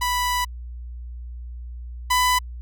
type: tone pair in turn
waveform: sawtooth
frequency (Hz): 987.8 / 998.7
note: B5 / B5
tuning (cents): 0 / +19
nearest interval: unison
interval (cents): 19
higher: second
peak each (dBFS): -17 / -13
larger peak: second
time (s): 0.01-0.45 / 2.1-2.39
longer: first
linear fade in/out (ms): 10
effects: added 60 Hz sine -32 dBFS peak until 2.61 s